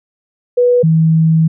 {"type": "tone pair in turn", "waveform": "sine", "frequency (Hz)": [490, 160.99], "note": ["B4", "E3"], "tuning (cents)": [-14, -41], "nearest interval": "octave + perfect fifth", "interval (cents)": 1927, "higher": "first", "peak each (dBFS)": -7, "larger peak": "neither", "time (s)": [[0.57, 0.83], [0.83, 1.48]], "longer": "second", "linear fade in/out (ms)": 10, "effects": []}